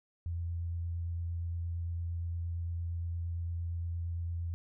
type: tone with vibrato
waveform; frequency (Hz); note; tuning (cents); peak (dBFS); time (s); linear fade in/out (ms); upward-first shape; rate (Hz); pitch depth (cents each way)
sine; 85; F2; -46; -33; 0.26-4.54; 0; triangle; 8.7; 15
effects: none